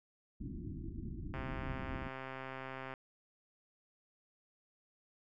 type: low-pass noise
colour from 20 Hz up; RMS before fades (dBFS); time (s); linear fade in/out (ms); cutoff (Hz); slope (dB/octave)
pink; -43; 0.4-2.09; 5; 350; 96
type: click train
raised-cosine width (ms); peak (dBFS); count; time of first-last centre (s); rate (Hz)
0.5; -29; 212; 1.34-2.938; 132
effects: none